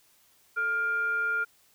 sine tone with frequency modulation, 1406 Hz, F6, 11 cents sharp, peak -25 dBFS, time 0.56-1.45 s, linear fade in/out 20 ms, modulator 965 Hz, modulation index 0.27, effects white hiss -63 dBFS RMS until 1.74 s

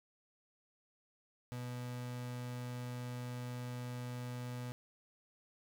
35% pulse tone, 123.47 Hz, B2, in tune, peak -39 dBFS, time 1.52-4.72 s, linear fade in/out 0 ms, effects none

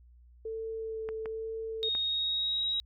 sine tone with vibrato, 443.9 Hz, A4, 15 cents sharp, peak -34 dBFS, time 0.45-1.89 s, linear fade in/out 5 ms, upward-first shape sine, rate 1.1 Hz, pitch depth 11 cents each way
clicks, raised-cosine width 0.5 ms, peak -27 dBFS, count 3, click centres 1.089 / 1.258 / 1.951 s
sine tone with pitch glide, 3729 to 3823 Hz, A#7 to A#7, 0 to +43 cents, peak -28 dBFS, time 1.83-2.8 s, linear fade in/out 0 ms, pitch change +43 cents, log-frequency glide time 1.99-2.66 s
effects added 60 Hz sine -54 dBFS peak until 2.85 s

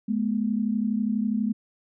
sine tone pair together, 211.1 / 243.3 Hz, G#3 / B3, +29 / -26 cents, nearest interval major second, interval 245 cents, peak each -24 / -27 dBFS, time 0.08-1.53 s, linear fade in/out 10 ms, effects none

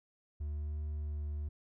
triangle tone with hard clipping, 74.9 Hz, D2, 35 cents sharp, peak -36 dBFS, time 0.4-1.49 s, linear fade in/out 10 ms, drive 5 dB, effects none

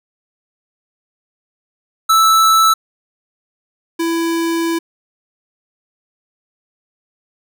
square tone pair in turn, 1315 / 332.5 Hz, E6 / E4, -5 / +15 cents, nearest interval 2 octaves, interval 2380 cents, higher first, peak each -9 / -16 dBFS, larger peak first, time 2.09-2.74 / 3.99-4.79 s, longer second, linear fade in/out 10 ms, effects none

